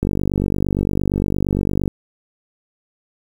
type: click train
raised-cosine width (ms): 3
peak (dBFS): -6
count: 91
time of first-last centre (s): 0.03-1.878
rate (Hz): 48.7
effects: 7-bit

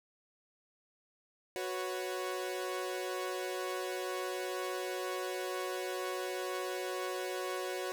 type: chord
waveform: sawtooth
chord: F# suspended fourth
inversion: none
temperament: equal with one note detuned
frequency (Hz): 368.9 / 493.9 / 554.4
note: F#4 / B4 / C#5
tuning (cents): -5 / 0 / 0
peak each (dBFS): -34 / -39 / -37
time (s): 1.56-7.92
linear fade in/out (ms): 0
effects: none

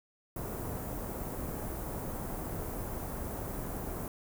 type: band-stop noise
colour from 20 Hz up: pink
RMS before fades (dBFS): -38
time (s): 0.36-4.08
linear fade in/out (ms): 2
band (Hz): 930 to 14000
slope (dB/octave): 12
effects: none

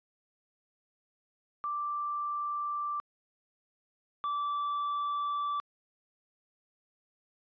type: tone pair in turn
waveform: sine / triangle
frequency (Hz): 1174.7 / 1161.9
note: D6 / D6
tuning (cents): 0 / -19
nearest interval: unison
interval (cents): 19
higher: first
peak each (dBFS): -31 / -28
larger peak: second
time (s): 1.64-3 / 4.24-5.6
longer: neither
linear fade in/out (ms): 0
effects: resampled to 11025 Hz

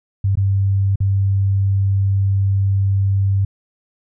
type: tone with dropouts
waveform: sine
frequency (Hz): 98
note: G2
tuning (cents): 0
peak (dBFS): -13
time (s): 0.24-3.45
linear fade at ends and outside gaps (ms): 5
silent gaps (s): 0.355-0.372 / 0.958-1.003
effects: none

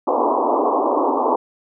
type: band-pass noise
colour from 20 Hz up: white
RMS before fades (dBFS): -18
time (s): 0.07-1.36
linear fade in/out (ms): 5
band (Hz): 250 to 1100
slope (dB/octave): 96
effects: none

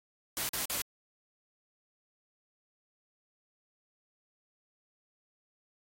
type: noise bursts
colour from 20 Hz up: white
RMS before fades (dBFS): -34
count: 3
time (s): 0.37-0.818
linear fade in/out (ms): 0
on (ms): 120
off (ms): 44
effects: AAC 48 kbps

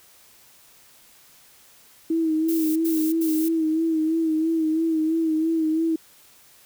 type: tone with vibrato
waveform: sine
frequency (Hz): 320.6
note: E4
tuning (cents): -48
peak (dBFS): -19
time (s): 2.1-5.96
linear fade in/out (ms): 5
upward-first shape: sine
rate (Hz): 3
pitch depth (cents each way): 45
type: noise bursts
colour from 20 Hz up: violet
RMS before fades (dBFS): -32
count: 3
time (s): 2.48-3.488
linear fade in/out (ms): 10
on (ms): 280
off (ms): 84
effects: white hiss -53 dBFS RMS until 6.65 s

